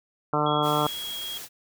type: harmonic tone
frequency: 149.5 Hz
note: D3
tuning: 31 cents sharp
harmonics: 1 / 2 / 3 / 4 / 5 / 6 / 7 / 8 / 9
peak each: -30 / -30 / -30 / -30 / -30 / -30 / -30 / -30 / -30 dBFS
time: 0.33-0.87 s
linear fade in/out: 2 ms
type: tone with pitch glide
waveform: sine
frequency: 3322 to 3284 Hz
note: G#7 to G#7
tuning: 0 to -20 cents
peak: -32 dBFS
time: 0.46-1.38 s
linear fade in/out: 5 ms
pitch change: -20 cents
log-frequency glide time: 0.83-1.23 s
type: noise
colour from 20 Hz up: white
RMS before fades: -39 dBFS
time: 0.62-1.49 s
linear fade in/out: 50 ms
effects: none